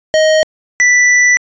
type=tone pair in turn; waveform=square; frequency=626 / 1973.7 Hz; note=D#5 / B6; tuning=+10 / -2 cents; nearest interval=octave + minor sixth; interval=1988 cents; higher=second; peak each=-8 / -7 dBFS; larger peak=second; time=0.14-0.43 / 0.8-1.37 s; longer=second; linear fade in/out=0 ms; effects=resampled to 16000 Hz